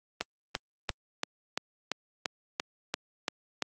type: click train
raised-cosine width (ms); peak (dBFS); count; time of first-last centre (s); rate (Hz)
0.2; -11; 11; 0.21-3.623; 2.93
effects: high-pass 200 Hz 12 dB/octave + Opus 32 kbps